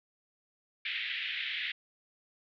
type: band-pass noise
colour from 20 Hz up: pink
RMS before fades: -36 dBFS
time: 0.85-1.72 s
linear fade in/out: 5 ms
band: 1800 to 3600 Hz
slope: 48 dB/octave
effects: none